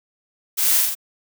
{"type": "noise with echo", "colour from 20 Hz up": "blue", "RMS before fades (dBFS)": -20, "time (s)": [0.57, 0.82], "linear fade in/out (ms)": 20, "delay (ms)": 44, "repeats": 3, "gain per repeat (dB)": -2, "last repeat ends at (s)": 0.952, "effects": []}